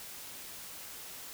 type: silence
effects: white hiss -46 dBFS RMS until 1.33 s

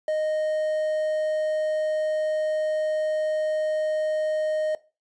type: tone with quantisation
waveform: triangle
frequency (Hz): 619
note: D#5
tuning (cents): -9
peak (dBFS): -20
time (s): 0.08-4.75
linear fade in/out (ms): 2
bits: 8
effects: noise-tail reverb RT60 0.3 s tail -19 dB re dry + resampled to 22050 Hz

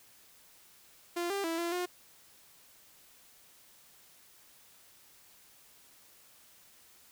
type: tone with pitch steps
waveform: sawtooth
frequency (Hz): 346.3 / 397.5 / 329.8 / 341.5 / 357.5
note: F4 / G4 / E4 / F4 / F4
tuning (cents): -15 / +24 / +1 / -39 / +41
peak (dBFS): -28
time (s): 1.16-1.86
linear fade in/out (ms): 10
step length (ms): 140
effects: white hiss -60 dBFS RMS until 7.11 s

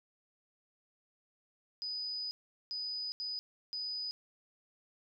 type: tone bursts at uneven times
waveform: sine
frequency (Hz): 4978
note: D#8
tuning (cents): 0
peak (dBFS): -36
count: 4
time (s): 1.82-2.31 / 2.71-3.12 / 3.2-3.39 / 3.73-4.11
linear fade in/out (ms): 0
effects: 13-bit

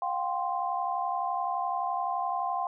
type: chord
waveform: sine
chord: F suspended second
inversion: none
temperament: equal with one note detuned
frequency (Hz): 712.3 / 784 / 1046.5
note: F5 / G5 / C6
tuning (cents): +34 / 0 / 0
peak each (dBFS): -32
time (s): 0.02-2.67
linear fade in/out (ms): 2
effects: none

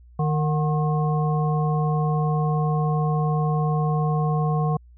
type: harmonic tone with a mistuned harmonic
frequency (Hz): 153.8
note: D#3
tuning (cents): -20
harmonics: 1 / 3 / 5 / 7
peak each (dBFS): -20 / -30 / -29 / -31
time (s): 0.19-4.77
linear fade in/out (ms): 5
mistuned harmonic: 5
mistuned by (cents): -75
effects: added 60 Hz sine -46 dBFS peak until 4.97 s

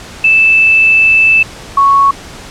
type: tone pair in turn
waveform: sine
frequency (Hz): 2637 / 1108.7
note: E7 / C#6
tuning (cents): 0 / 0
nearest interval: octave + minor third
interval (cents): 1500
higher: first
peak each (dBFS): -4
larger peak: neither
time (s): 0.24-1.43 / 1.77-2.11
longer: first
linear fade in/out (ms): 5
effects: pink hiss -30 dBFS RMS until 2.5 s + low-pass 8000 Hz 12 dB/octave

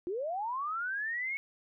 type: linear sweep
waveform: sine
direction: up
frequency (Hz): 333.5 to 2217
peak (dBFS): -32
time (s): 0.07-1.37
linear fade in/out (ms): 0
effects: none

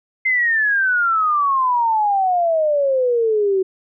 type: exponential sweep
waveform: sine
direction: down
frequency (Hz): 2093 to 372.2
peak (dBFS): -14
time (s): 0.25-3.63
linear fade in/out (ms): 10
effects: none

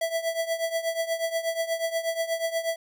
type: tone with tremolo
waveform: square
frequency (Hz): 660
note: E5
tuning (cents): +2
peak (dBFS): -23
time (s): 0.01-2.76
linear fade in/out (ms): 5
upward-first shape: triangle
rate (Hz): 8.3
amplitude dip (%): 85
effects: none

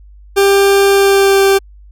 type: tone with pitch glide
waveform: 40% pulse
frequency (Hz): 396.1 to 391.6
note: G4 to G4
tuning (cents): +18 to -2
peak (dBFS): -6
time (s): 0.36-1.59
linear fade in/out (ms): 20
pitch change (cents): -20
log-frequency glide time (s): 0.91-1.43
effects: added 50 Hz sine -36 dBFS peak until 1.91 s

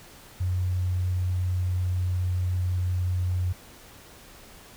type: tone with pitch glide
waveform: sine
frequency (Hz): 91 to 90.42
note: F#2 to F#2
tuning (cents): -28 to -39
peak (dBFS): -23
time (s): 0.4-3.53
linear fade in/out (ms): 10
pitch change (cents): -11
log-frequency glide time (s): 0.61-3.39
effects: pink hiss -49 dBFS RMS until 4.76 s

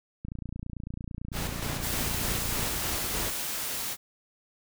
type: click train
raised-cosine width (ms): 5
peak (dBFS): -24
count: 70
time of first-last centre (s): 0.25-2.629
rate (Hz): 29
type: noise with tremolo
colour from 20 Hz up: pink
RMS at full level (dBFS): -33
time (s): 1.32-3.33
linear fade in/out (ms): 50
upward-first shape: square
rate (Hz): 3.3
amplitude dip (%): 35
type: noise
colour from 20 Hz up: white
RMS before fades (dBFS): -33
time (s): 1.8-3.97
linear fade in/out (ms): 50
effects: none

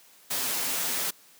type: noise with comb filter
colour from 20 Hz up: white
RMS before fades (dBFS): -29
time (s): 0.3-1.11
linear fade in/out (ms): 10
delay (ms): 9.4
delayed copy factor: -0.55
effects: white hiss -56 dBFS RMS until 1.39 s + high-pass 150 Hz 12 dB/octave

